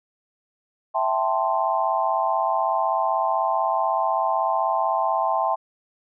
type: chord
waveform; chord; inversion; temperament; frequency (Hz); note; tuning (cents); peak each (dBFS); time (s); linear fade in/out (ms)
sine; A minor seventh; second; equal; 659.3 / 784 / 880 / 1046.5; E5 / G5 / A5 / C6; 0 / 0 / 0 / 0; -25; 0.94-5.56; 20
effects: none